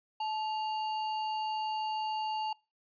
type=tone with sample-and-hold; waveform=sine; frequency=867 Hz; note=A5; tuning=26 cents flat; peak=-31 dBFS; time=0.2-2.53 s; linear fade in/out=5 ms; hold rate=3675 Hz; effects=noise-tail reverb RT60 0.3 s tail -25 dB re dry + resampled to 11025 Hz